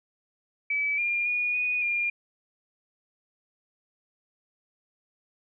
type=tone with pitch steps; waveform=sine; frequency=2296 / 2405 / 2447 / 2472 / 2408 Hz; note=D7 / D7 / D#7 / D#7 / D7; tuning=-40 / +41 / -29 / -12 / +43 cents; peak=-24 dBFS; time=0.7-2.1 s; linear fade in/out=5 ms; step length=280 ms; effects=none